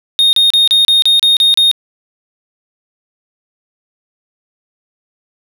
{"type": "tone bursts", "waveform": "triangle", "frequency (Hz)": 3700, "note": "A#7", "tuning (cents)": -14, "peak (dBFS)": -5, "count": 9, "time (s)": [0.19, 1.714], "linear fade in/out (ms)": 0, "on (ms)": 140, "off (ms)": 33, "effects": []}